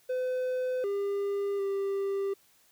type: tone with pitch steps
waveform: triangle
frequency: 508 / 401 / 394.4 Hz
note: B4 / G4 / G4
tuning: +49 / +39 / +11 cents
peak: -26 dBFS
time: 0.09-2.34 s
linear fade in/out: 10 ms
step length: 750 ms
effects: white hiss -64 dBFS RMS until 2.71 s